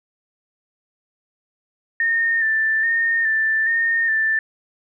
sine tone with vibrato, 1801 Hz, A6, 40 cents sharp, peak -16 dBFS, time 2-4.39 s, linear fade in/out 2 ms, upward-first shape square, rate 1.2 Hz, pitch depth 30 cents each way, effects none

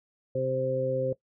harmonic tone, 130.81 Hz, C3, in tune, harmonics 1 / 2 / 3 / 4, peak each -33 / -38 / -35 / -27 dBFS, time 0.35-1.13 s, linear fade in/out 5 ms, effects noise-tail reverb RT60 0.1 s tail -18 dB re dry

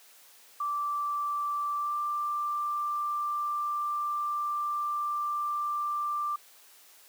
sine tone with pitch glide, 1170 to 1181.5 Hz, D6 to D6, -7 to +10 cents, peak -28 dBFS, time 0.6-6.36 s, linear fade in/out 5 ms, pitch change +17 cents, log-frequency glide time 1.78-1.95 s, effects white hiss -56 dBFS RMS until 7.08 s + high-pass 400 Hz 12 dB/octave

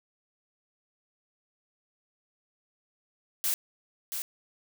blue noise with echo, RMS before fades -28 dBFS, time 3.44-3.54 s, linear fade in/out 0 ms, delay 680 ms, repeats 1, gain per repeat -6 dB, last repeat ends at 4.22 s, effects none

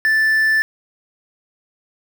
triangle tone with quantisation, 1760 Hz, A6, in tune, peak -11 dBFS, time 0.05-0.62 s, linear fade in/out 0 ms, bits 6, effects none

